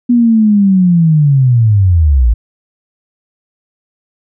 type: linear sweep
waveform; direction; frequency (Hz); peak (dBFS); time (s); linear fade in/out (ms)
sine; down; 245.4 to 52.7; -5; 0.09-2.34; 10
effects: none